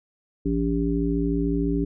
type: harmonic tone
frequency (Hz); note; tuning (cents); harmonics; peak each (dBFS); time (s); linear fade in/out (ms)
56.9; A#1; -41; 1 / 3 / 5 / 7; -27 / -27 / -24 / -29; 0.45-1.85; 10
effects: none